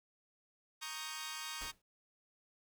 10% pulse chord, Eb dominant seventh, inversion second, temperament equal, 932.3 / 1108.7 / 1244.5 / 1568 Hz, Bb5 / Db6 / Eb6 / G6, 0 / 0 / 0 / 0 cents, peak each -39 dBFS, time 0.81-1.72 s, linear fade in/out 20 ms
pink noise with exponential decay, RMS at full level -43 dBFS, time 1.61-1.82 s, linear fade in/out 5 ms, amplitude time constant 45 ms
effects none

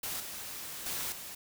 white noise with level steps, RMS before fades -37 / -42 / -36 / -44 dBFS, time 0.03-1.35 s, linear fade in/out 5 ms, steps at 0.2 / 0.86 / 1.12 s, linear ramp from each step 2 ms, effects none

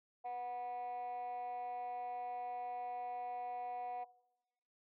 sine tone with frequency modulation, 734 Hz, F#5, 14 cents flat, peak -37 dBFS, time 0.24-4.05 s, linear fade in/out 20 ms, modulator 242 Hz, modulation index 0.4, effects noise-tail reverb RT60 1.0 s tail -24 dB re dry + tanh soft clip ceiling -39 dBFS

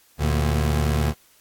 25% pulse tone pair together, 74.47 / 116.54 Hz, D2 / A#2, +25 / 0 cents, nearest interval minor sixth, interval 775 cents, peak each -16 / -23 dBFS, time 0.18-1.14 s, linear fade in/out 50 ms, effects white hiss -57 dBFS RMS until 1.4 s + AAC 64 kbps

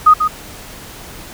sine tone with echo, 1244.5 Hz, D#6, in tune, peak -3 dBFS, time 0.06-0.14 s, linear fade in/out 10 ms, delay 140 ms, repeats 1, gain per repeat -8 dB, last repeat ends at 0.28 s, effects pink hiss -34 dBFS RMS until 1.33 s

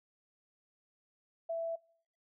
sine tone, 663 Hz, E5, 10 cents sharp, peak -33 dBFS, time 1.49-1.76 s, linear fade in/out 10 ms, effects noise-tail reverb RT60 0.6 s tail -25 dB re dry

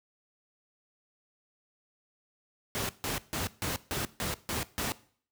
pink noise bursts, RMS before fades -32 dBFS, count 8, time 2.75-4.92 s, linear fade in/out 0 ms, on 140 ms, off 150 ms, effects noise-tail reverb RT60 0.5 s tail -19 dB re dry + high-pass 60 Hz 12 dB/octave

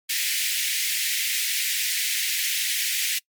pink high-pass noise, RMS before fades -25 dBFS, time 0.09-3.19 s, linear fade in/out 10 ms, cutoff 1900 Hz, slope 48 dB/octave, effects noise-tail reverb RT60 0.1 s tail -25 dB re dry + MP3 96 kbps

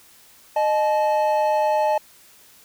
triangle tone pair together, 614 / 861.9 Hz, D#5 / A5, -23 / -36 cents, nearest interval tritone, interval 587 cents, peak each -18 dBFS, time 0.56-1.98 s, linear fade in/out 5 ms, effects white hiss -51 dBFS RMS until 2.64 s

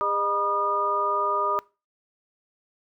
sine tone cluster, 407 / 609 / 971 / 1221 Hz, G#4 / D#5 / B5 / D#6, -35 / -37 / -30 / -33 cents, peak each -32 / -31 / -28 / -24 dBFS, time 0.01-1.59 s, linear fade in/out 0 ms, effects noise-tail reverb RT60 0.3 s tail -23 dB re dry

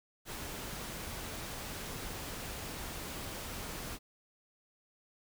pink noise, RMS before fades -42 dBFS, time 0.25-3.99 s, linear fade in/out 50 ms, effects none

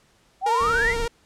sine exponential sweep, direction up, 732 to 2186 Hz, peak -19 dBFS, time 0.41-0.95 s, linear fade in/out 50 ms
sawtooth tone with vibrato, 463.9 Hz, A#4, 8 cents flat, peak -21 dBFS, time 0.46-1.08 s, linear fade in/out 5 ms, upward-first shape triangle, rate 17 Hz, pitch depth 41 cents each way
brown noise, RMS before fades -31 dBFS, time 0.6-1.07 s, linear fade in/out 10 ms
effects pink hiss -60 dBFS RMS until 1.25 s + low-pass 9000 Hz 12 dB/octave

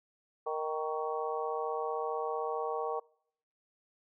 harmonic tone with a mistuned harmonic, 155.56 Hz, D#3, in tune, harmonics 3 / 4 / 5 / 6 / 7, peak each -35 / -40 / -38 / -42 / -39 dBFS, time 0.46-3 s, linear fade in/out 10 ms, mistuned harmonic 7, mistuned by +42 cents, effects noise-tail reverb RT60 0.7 s tail -26 dB re dry

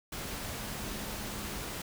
sine tone in noise, 207.2 Hz, G#3, 4 cents flat, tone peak -45 dBFS, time 0.53-1.58 s, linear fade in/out 5 ms, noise pink, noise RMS -39 dBFS, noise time 0.12-1.82 s, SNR -9 dB, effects none

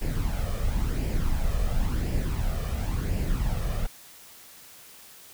brown noise with flanger, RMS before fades -26 dBFS, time 0.01-3.87 s, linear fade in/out 10 ms, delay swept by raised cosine 0.39 to 1.69 ms, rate 0.95 Hz, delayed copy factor +0.6, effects white hiss -49 dBFS RMS until 5.33 s

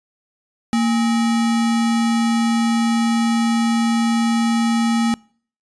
sine tone with sample-and-hold, 230.2 Hz, A#3, 22 cents flat, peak -14 dBFS, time 0.73-5.14 s, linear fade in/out 0 ms, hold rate 1050 Hz, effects noise-tail reverb RT60 0.5 s tail -26 dB re dry + resampled to 22050 Hz

